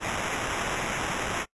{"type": "noise with sample-and-hold", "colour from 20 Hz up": "white", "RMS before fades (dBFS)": -30, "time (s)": [0, 1.46], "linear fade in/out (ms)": 50, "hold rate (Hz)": 4410, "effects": ["noise-tail reverb RT60 0.1 s tail -22 dB re dry", "resampled to 24000 Hz"]}